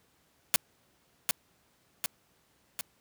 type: noise with echo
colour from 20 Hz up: white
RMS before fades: -23 dBFS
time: 0.54-0.56 s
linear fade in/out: 0 ms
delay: 750 ms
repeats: 3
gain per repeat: -4 dB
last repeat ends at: 2.81 s
effects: pink hiss -68 dBFS RMS until 3 s + high-pass 80 Hz 12 dB/octave